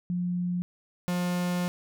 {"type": "tone pair in turn", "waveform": ["sine", "45% pulse"], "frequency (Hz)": [177.6, 177.6], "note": ["F3", "F3"], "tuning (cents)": [29, 29], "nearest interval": "unison", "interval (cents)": 0, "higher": "neither", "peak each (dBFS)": -26, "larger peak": "neither", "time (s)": [[0.1, 0.62], [1.08, 1.68]], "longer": "second", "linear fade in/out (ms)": 0, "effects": []}